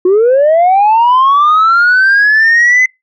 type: linear sweep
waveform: sine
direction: up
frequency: 352.9 to 2043 Hz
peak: -3 dBFS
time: 0.05-2.86 s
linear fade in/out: 5 ms
effects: noise-tail reverb RT60 0.2 s tail -26 dB re dry + tanh soft clip ceiling -3 dBFS